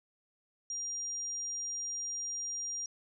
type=tone; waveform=sine; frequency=5700 Hz; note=F8; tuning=34 cents sharp; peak=-35 dBFS; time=0.7-2.86 s; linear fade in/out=2 ms; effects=none